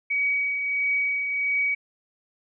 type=tone with tremolo; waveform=sine; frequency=2264 Hz; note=C#7; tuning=36 cents sharp; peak=-20 dBFS; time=0.1-1.75 s; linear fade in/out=10 ms; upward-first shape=triangle; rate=1.5 Hz; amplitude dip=45%; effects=none